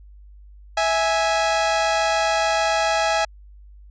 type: tone pair together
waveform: sawtooth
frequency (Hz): 655.1 / 830.6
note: E5 / G#5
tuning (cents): -11 / 0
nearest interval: major third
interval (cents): 411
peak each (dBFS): -17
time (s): 0.77-3.25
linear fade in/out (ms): 5
effects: added 50 Hz sine -42 dBFS peak until 3.9 s + resampled to 16000 Hz